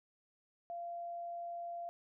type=tone; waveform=sine; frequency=689 Hz; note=F5; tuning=24 cents flat; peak=-40 dBFS; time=0.7-1.89 s; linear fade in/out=0 ms; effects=none